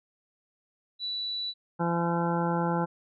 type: tone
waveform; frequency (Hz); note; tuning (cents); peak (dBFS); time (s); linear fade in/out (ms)
sine; 3951; B7; 0; -30; 0.99-1.54; 50
type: harmonic tone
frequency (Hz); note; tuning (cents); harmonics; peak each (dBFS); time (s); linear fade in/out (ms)
170.3; F3; -43; 1 / 2 / 3 / 4 / 5 / 6 / 8 / 9; -28 / -33 / -33 / -40 / -31 / -37 / -37 / -43; 1.79-2.86; 20
effects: none